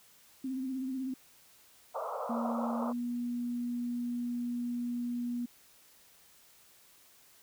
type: tone with vibrato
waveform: sine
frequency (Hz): 261.6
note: C4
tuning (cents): 0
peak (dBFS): -33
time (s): 0.44-1.14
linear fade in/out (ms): 5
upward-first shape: sine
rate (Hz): 16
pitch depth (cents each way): 46
type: band-pass noise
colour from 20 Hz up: pink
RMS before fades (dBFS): -37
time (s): 1.94-2.93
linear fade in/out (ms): 20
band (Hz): 470 to 1300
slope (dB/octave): 96
type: tone with pitch glide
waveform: sine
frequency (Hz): 233.6 to 241.3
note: A#3 to B3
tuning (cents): +4 to -40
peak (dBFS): -32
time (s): 2.29-5.46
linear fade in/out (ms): 10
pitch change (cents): +56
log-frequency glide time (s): 2.78-2.94
effects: white hiss -61 dBFS RMS until 7.42 s